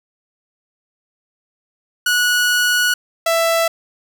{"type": "tone pair in turn", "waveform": "sawtooth", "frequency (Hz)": [1465, 663.2], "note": ["F#6", "E5"], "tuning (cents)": [-18, 10], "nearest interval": "octave + major second", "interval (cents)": 1372, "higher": "first", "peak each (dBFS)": -10, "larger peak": "neither", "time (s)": [[2.06, 2.94], [3.26, 3.68]], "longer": "first", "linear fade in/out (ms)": 5, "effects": []}